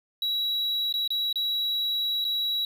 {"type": "tone with dropouts", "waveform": "triangle", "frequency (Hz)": 3890, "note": "B7", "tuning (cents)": -27, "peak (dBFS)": -23, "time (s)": [0.22, 2.65], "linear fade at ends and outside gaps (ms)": 2, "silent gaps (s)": [[0.926, 0.939], [1.077, 1.104], [1.328, 1.357], [2.244, 2.249]], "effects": ["10-bit"]}